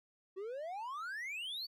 triangle exponential sweep, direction up, 366.9 to 4605 Hz, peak -38 dBFS, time 0.36-1.67 s, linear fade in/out 20 ms, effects none

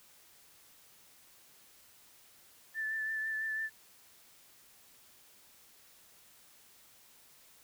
sine tone with vibrato, 1760 Hz, A6, in tune, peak -33 dBFS, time 2.74-3.7 s, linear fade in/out 50 ms, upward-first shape triangle, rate 6 Hz, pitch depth 25 cents each way, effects white hiss -61 dBFS RMS until 7.63 s

